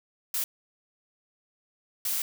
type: noise bursts at uneven times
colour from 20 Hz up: blue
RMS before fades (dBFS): -29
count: 2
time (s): 0.34-0.44 / 2.05-2.22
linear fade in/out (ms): 2
effects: none